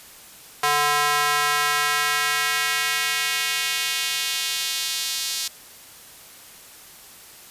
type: tone with high-pass filter sweep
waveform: square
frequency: 146.83 Hz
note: D3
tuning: in tune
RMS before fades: -23 dBFS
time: 0.63-5.48 s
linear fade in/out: 5 ms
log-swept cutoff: 940 to 4400 Hz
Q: 1.3
effects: white hiss -45 dBFS RMS until 7.5 s + resampled to 32000 Hz